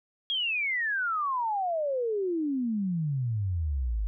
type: exponential sweep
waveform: sine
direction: down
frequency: 3322 to 49 Hz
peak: -26 dBFS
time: 0.3-4.07 s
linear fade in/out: 0 ms
effects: none